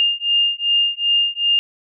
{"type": "beating tone pair", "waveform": "sine", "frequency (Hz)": [2815, 2817.6], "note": ["F7", "F7"], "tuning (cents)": [13, 15], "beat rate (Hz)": 2.6, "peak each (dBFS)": -18, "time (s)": [0, 1.59], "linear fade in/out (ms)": 0, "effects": []}